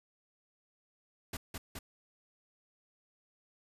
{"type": "noise with echo", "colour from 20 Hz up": "pink", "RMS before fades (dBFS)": -39, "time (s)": [1.33, 1.37], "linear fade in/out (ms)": 5, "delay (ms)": 210, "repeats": 2, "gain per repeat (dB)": -2, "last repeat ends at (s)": 1.79, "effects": ["resampled to 32000 Hz"]}